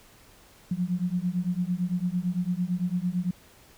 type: beating tone pair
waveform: sine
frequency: 174.61 / 183.51 Hz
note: F3 / F#3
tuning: 0 / -14 cents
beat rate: 8.9 Hz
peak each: -28 dBFS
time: 0.71-3.31 s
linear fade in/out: 5 ms
effects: pink hiss -55 dBFS RMS until 3.77 s